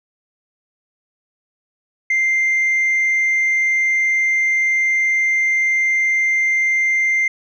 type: tone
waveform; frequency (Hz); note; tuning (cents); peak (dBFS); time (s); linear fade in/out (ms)
sine; 2093; C7; 0; -12; 2.1-7.28; 5
effects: tanh soft clip ceiling -12 dBFS